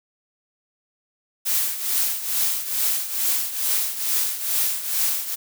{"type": "noise with tremolo", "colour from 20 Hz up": "blue", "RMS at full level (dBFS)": -20, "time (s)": [1.45, 5.36], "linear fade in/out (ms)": 20, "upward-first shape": "triangle", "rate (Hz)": 2.3, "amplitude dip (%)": 75, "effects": []}